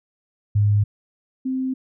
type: tone pair in turn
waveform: sine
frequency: 103.4 / 260.6 Hz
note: G#2 / C4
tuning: -7 / -7 cents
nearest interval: octave + major third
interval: 1600 cents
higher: second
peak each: -14 / -21 dBFS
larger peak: first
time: 0.55-0.84 / 1.45-1.74 s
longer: neither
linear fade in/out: 10 ms
effects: none